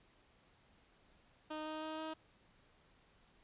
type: tone with pitch steps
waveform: 15% pulse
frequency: 308.9 / 311.2 / 313.6 / 315.9 Hz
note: D#4 / D#4 / D#4 / D#4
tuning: -12 / 0 / +14 / +26 cents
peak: -35 dBFS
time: 1.5-2.14 s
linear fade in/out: 10 ms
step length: 160 ms
effects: pink hiss -69 dBFS RMS until 3.43 s + resampled to 8000 Hz